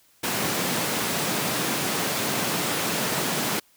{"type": "high-pass noise", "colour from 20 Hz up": "pink", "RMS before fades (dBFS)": -26, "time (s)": [0.23, 3.6], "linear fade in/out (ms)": 10, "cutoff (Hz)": 140, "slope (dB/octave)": 24, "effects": ["white hiss -60 dBFS RMS until 3.76 s"]}